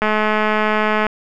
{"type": "click train", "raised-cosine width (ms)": 0.5, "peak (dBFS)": -3, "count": 225, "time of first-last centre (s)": [0.02, 1.067], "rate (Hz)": 214, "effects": []}